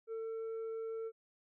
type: tone with tanh clipping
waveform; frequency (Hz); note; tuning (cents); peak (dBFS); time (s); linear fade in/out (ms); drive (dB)
triangle; 449; A4; +35; -39; 0.07-1.12; 50; 8
effects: none